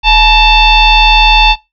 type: tone with frequency modulation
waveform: sine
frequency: 1760 Hz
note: A6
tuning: in tune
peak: -3 dBFS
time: 0.03-1.56 s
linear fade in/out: 50 ms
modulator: 900 Hz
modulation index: 2.3
effects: noise-tail reverb RT60 0.2 s tail -20 dB re dry